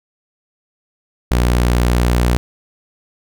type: tone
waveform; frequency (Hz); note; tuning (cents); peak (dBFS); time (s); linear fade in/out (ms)
sawtooth; 60.2; B1; -44; -8; 1.31-2.37; 0
effects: none